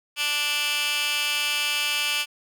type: tone with high-pass filter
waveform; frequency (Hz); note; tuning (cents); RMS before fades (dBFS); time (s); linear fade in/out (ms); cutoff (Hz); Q
15% pulse; 293.7; D4; 0; -25; 0.16-2.26; 50; 2400; 2.3
effects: none